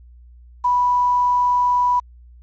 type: tone with quantisation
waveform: sine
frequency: 984 Hz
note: B5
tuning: 7 cents flat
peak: -14 dBFS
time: 0.64-2 s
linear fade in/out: 10 ms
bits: 7
effects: added 60 Hz sine -42 dBFS peak until 2.42 s + resampled to 16000 Hz